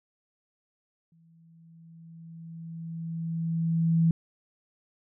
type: tone with exponential growth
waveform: sine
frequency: 164.81 Hz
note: E3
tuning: in tune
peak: -18 dBFS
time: 1.12-4.11 s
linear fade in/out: 2 ms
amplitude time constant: 650 ms
effects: none